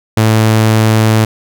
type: tone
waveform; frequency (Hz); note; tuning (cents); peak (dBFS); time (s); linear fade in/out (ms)
sawtooth; 110; A2; 0; -3; 0.17-1.25; 5
effects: none